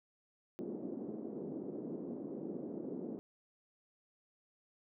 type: band-pass noise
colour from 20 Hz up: white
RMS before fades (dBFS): -43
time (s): 0.59-3.19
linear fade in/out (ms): 0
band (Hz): 200 to 390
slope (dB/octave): 24
effects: none